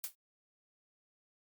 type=noise with exponential decay; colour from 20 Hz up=blue; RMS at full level=-34 dBFS; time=0.04-0.15 s; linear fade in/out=0 ms; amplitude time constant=23 ms; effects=Opus 48 kbps